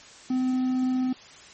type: tone with quantisation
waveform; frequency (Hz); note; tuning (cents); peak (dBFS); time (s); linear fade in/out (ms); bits
triangle; 256.1; C4; -37; -20; 0.3-1.13; 5; 8
effects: white hiss -48 dBFS RMS until 1.53 s + MP3 32 kbps